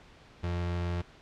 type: tone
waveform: 35% pulse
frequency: 87.1 Hz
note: F2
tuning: 4 cents flat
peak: -28 dBFS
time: 0.43-1.02 s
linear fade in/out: 10 ms
effects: pink hiss -55 dBFS RMS until 1.21 s + low-pass 4000 Hz 12 dB/octave